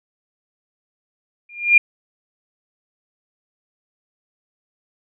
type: tone with exponential growth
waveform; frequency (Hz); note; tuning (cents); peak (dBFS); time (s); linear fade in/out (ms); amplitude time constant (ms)
sine; 2407; D7; +42; -4; 1.49-1.78; 5; 63
effects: none